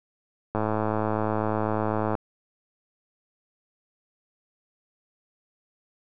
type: click train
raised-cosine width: 1 ms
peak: -12 dBFS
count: 174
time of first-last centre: 0.55-2.152 s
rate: 108 Hz
effects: none